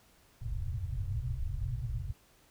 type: low-pass noise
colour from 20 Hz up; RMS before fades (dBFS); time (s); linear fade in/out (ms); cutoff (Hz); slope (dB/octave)
white; -35; 0.41-2.13; 5; 130; 96
effects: pink hiss -64 dBFS RMS until 2.5 s